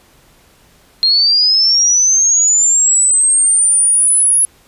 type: linear sweep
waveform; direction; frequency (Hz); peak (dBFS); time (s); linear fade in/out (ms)
sine; up; 4186 to 10580; -8; 1.03-4.45; 0
effects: pink hiss -49 dBFS RMS until 4.67 s + resampled to 32000 Hz